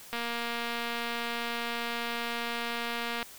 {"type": "click train", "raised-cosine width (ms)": 0.3, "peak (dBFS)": -18, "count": 729, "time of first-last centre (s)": [0.13, 3.228], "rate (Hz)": 235, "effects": ["white hiss -49 dBFS RMS until 3.38 s"]}